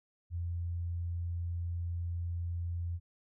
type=tone; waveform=sine; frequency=86 Hz; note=F2; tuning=26 cents flat; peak=-33 dBFS; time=0.3-3 s; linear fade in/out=50 ms; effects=none